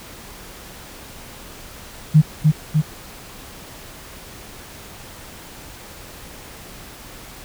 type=tone with echo; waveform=sine; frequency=153.7 Hz; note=D#3; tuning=21 cents flat; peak=-6 dBFS; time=2.14-2.22 s; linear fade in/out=20 ms; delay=300 ms; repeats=2; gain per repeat=-3 dB; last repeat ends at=2.82 s; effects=pink hiss -39 dBFS RMS until 7.44 s